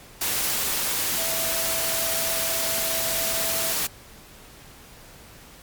sine tone in noise, 659.3 Hz, E5, in tune, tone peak -32 dBFS, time 1.18-3.72 s, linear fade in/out 5 ms, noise white, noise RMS -25 dBFS, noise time 0.21-3.87 s, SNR -10 dB, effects pink hiss -47 dBFS RMS until 5.62 s + MP3 96 kbps

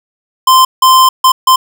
square tone bursts at uneven times, 1039 Hz, C6, 12 cents flat, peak -4 dBFS, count 4, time 0.47-0.65 / 0.82-1.09 / 1.24-1.32 / 1.47-1.56 s, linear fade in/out 5 ms, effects none

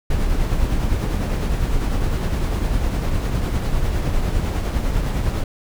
brown noise with tremolo, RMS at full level -18 dBFS, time 0.1-5.44 s, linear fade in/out 5 ms, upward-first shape triangle, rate 9.9 Hz, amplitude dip 40%, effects none

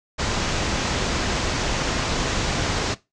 pink low-pass noise, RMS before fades -24 dBFS, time 0.18-2.95 s, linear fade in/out 20 ms, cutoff 7200 Hz, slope 48 dB/octave, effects noise-tail reverb RT60 0.2 s tail -17 dB re dry

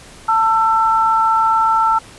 sine tone pair together, 892 / 1336.5 Hz, A5 / E6, +23 / +23 cents, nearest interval perfect fifth, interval 700 cents, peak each -14 dBFS, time 0.28-1.99 s, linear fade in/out 10 ms, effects pink hiss -40 dBFS RMS until 2.18 s + resampled to 24000 Hz

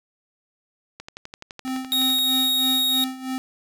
click train, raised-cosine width 0.2 ms, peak -19 dBFS, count 15, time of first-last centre 1-2.186 s, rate 11.8 Hz
square tone with tremolo, 260.2 Hz, C4, 9 cents flat, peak -25 dBFS, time 1.65-3.38 s, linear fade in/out 0 ms, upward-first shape sine, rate 3.1 Hz, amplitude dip 75%
45% pulse tone, 3760 Hz, A#7, 14 cents sharp, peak -19 dBFS, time 1.92-3.04 s, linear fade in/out 0 ms
effects none

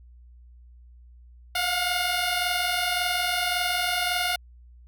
10% pulse tone pair together, 700.2 / 722 Hz, F5 / F#5, +4 / -43 cents, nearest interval minor second, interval 53 cents, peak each -20 / -17 dBFS, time 1.55-4.36 s, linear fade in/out 5 ms, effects added 60 Hz sine -47 dBFS peak until 4.87 s

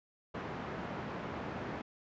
pink band-pass noise, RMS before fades -41 dBFS, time 0.34-1.82 s, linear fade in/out 10 ms, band 120 to 1600 Hz, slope 12 dB/octave, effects resampled to 16000 Hz

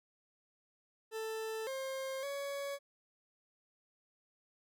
40% pulse tone with pitch steps, 441.9 / 532 / 561 Hz, A4 / C5 / C#5, +7 / +29 / +21 cents, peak -37 dBFS, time 1.11-2.79 s, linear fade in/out 50 ms, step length 560 ms, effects none

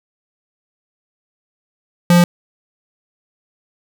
square tone, 174.61 Hz, F3, in tune, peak -8 dBFS, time 2.1-2.24 s, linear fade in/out 2 ms, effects 7-bit

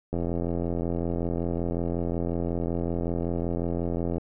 click train, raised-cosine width 2 ms, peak -16 dBFS, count 347, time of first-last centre 0.13-4.182 s, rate 85.4 Hz, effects none

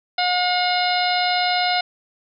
harmonic tone with a mistuned harmonic, 720 Hz, F#5, 47 cents flat, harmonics 1 / 2 / 3 / 4 / 5 / 6 / 7, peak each -20 / -27 / -26 / -29 / -28 / -26 / -31 dBFS, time 0.18-1.81 s, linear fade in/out 5 ms, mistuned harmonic 6, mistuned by -80 cents, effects none

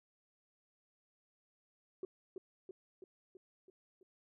sine tone with echo, 374.7 Hz, F#4, 22 cents sharp, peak -37 dBFS, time 2.03-2.05 s, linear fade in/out 2 ms, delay 330 ms, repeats 6, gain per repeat -4 dB, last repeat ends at 4.03 s, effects tanh soft clip ceiling -35 dBFS

